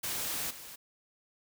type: noise with level steps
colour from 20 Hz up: white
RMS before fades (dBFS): -35 / -47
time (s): 0.03-0.76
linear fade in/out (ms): 10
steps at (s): 0.5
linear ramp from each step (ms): 10
effects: none